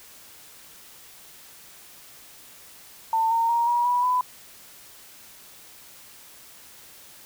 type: tone with pitch steps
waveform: sine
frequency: 898 / 917.4 / 937.2 / 957.5 / 978.1 / 999.3 Hz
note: A5 / A#5 / A#5 / A#5 / B5 / B5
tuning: +35 / -28 / +9 / +46 / -17 / +20 cents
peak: -19 dBFS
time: 3.13-4.21 s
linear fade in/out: 2 ms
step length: 180 ms
effects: white hiss -48 dBFS RMS until 7.25 s